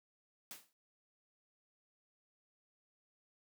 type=noise with exponential decay; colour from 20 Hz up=white; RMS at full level=-45 dBFS; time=0.51-0.73 s; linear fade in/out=0 ms; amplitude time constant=46 ms; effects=high-pass 150 Hz 12 dB/octave